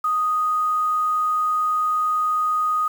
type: tone with quantisation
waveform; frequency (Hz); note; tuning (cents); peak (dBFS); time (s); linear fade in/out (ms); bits
sine; 1244.5; D#6; 0; -18; 0.04-2.88; 5; 7
effects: none